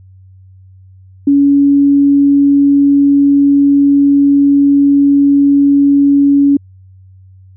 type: tone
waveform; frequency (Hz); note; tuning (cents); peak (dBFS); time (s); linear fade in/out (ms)
sine; 281.9; C#4; +29; -5; 1.27-6.57; 5
effects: added 94 Hz sine -37 dBFS peak until 7.56 s

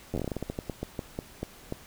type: slowing click train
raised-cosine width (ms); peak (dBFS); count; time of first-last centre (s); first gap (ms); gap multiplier
2; -18; 19; 0.14-1.724; 10; 1.22
effects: pink hiss -51 dBFS RMS until 1.86 s

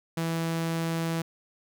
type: tone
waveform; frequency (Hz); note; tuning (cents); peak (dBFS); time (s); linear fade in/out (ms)
sawtooth; 164.81; E3; 0; -23; 0.17-1.22; 5
effects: none

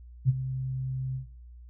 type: tone with ADSR envelope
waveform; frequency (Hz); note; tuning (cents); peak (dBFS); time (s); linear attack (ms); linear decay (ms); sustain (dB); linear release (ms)
sine; 130.81; C3; 0; -16; 0.25-1.27; 40; 30; -13; 120
effects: noise-tail reverb RT60 0.4 s tail -18 dB re dry + added 60 Hz sine -45 dBFS peak until 1.69 s

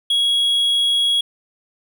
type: tone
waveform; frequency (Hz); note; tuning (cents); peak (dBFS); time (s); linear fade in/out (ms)
triangle; 3322; G#7; 0; -13; 0.1-1.21; 5
effects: none

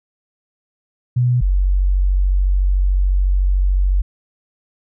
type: tone pair in turn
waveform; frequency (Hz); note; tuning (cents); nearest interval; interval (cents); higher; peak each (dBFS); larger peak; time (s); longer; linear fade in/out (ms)
sine; 123.47 / 46.89; B2 / F#1; 0 / +24; octave + perfect fourth; 1676; first; -12; neither; 1.16-1.41 / 1.41-4.02; second; 10
effects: none

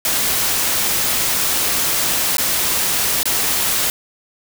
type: noise with dropouts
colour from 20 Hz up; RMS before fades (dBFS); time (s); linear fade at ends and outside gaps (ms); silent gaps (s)
white; -18; 0.05-3.9; 1; 2.37-2.382 / 3.231-3.255
effects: none

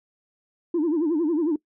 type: tone with vibrato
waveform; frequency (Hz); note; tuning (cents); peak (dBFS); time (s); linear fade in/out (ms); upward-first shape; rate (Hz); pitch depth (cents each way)
sine; 319.8; D#4; +48; -18; 0.74-1.56; 5; sine; 11; 160
effects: noise-tail reverb RT60 0.1 s tail -22 dB re dry + tanh soft clip ceiling -17 dBFS

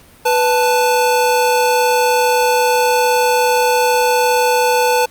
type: tone pair together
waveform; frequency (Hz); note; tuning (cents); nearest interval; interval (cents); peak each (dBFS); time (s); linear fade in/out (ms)
square; 493.9 / 881.2; B4 / A5; 0 / +2; minor seventh; 1002; -15; 0.25-5.06; 10
effects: pink hiss -45 dBFS RMS until 5.1 s + Opus 48 kbps

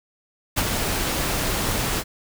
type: noise with ADSR envelope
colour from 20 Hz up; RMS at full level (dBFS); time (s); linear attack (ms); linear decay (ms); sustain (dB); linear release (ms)
pink; -20; 0.56-2.04; 21; 50; -4; 52
effects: none

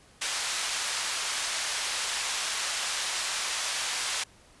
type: band-pass noise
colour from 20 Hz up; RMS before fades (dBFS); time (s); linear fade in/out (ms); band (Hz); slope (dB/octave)
white; -31; 0.21-4.24; 10; 810 to 6900; 12
effects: pink hiss -57 dBFS RMS until 4.6 s + resampled to 24000 Hz

